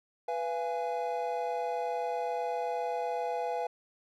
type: chord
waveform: triangle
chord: F diminished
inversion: second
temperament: equal with one note detuned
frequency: 493.9 / 682.9 / 830.6 Hz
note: Cb5 / F5 / Ab5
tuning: 0 / -39 / 0 cents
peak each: -33 dBFS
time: 0.28-3.67 s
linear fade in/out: 5 ms
effects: none